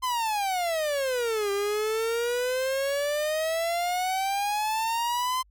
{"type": "exponential two-way sweep", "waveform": "45% pulse", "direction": "down then up", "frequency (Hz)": [1037, 396.9, 1037], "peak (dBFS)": -25, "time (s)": [0.02, 5.43], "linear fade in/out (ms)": 20, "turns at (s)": 1.51, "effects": ["added 50 Hz sine -57 dBFS peak until 5.5 s"]}